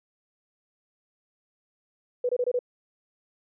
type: tone bursts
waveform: sine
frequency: 493.9 Hz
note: B4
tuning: in tune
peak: -22 dBFS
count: 5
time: 2.24-2.591 s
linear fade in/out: 5 ms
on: 51 ms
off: 24 ms
effects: none